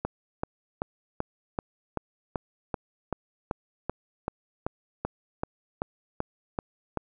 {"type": "click train", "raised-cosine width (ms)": 1, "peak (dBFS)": -14, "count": 19, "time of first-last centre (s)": [0.05, 6.973], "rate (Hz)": 2.6, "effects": []}